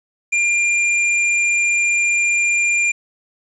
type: tone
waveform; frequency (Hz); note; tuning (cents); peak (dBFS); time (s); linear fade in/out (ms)
square; 2395; D7; +33; -15; 0.32-2.92; 10
effects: resampled to 22050 Hz + 8-bit